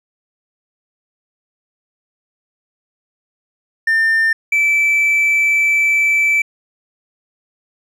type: tone pair in turn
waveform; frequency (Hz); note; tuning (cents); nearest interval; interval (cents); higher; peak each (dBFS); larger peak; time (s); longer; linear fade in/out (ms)
triangle; 1800 / 2319; A6 / D7; +39 / -22; major third; 439; second; -9; neither; 3.87-4.33 / 4.52-6.42; second; 5
effects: tanh soft clip ceiling -5 dBFS + resampled to 32000 Hz